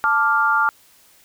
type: chord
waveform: sine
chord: D minor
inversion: second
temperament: equal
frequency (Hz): 880 / 1174.7 / 1396.9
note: A5 / D6 / F6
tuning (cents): 0 / 0 / 0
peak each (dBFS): -21 / -20 / -17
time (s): 0.04-0.69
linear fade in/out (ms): 0
effects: white hiss -53 dBFS RMS until 1.24 s